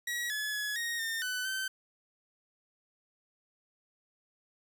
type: tone with pitch steps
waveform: sawtooth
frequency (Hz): 1915 / 1708 / 1693 / 1867 / 1818 / 1501 / 1541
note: A#6 / G#6 / G#6 / A#6 / A#6 / F#6 / G6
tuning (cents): +46 / +48 / +33 / +2 / -44 / +24 / -30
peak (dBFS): -29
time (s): 0.07-1.68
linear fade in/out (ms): 5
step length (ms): 230
effects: none